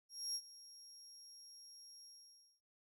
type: tone with ADSR envelope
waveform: 35% pulse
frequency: 5588 Hz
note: F8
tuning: in tune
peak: -35 dBFS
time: 0.09-2.61 s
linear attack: 260 ms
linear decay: 57 ms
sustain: -18 dB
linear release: 570 ms
effects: none